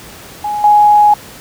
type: tone with level steps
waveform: sine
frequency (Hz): 834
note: G#5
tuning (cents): +7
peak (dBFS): -15 / -4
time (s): 0.44-1.14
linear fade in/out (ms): 5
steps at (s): 0.64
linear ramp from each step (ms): 2
effects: pink hiss -34 dBFS RMS until 1.4 s + high-pass 60 Hz 12 dB/octave